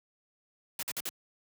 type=noise bursts; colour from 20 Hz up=white; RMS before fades=-35 dBFS; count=4; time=0.79-1.092 s; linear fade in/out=2 ms; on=38 ms; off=50 ms; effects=high-pass 100 Hz 12 dB/octave